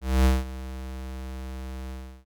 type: tone with ADSR envelope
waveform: square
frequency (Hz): 65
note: C2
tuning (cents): -11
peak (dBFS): -16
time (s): 0.01-2.25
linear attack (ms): 240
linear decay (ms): 190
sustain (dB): -18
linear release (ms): 340
effects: none